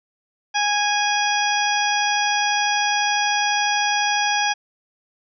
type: harmonic tone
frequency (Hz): 826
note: G#5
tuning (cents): -10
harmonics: 1 / 2 / 3 / 4 / 6 / 7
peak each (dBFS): -21 / -24 / -26 / -27 / -29 / -29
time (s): 0.54-4.54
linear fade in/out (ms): 20
effects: none